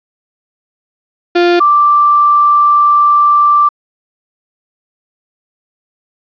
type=tone pair in turn; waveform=35% pulse / sine; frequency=349.2 / 1174.6 Hz; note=F4 / D6; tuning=0 / 0 cents; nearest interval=octave + major sixth; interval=2100 cents; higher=second; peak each=-5 dBFS; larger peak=neither; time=1.35-1.6 / 1.6-3.69 s; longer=second; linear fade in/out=10 ms; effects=resampled to 11025 Hz + 7-bit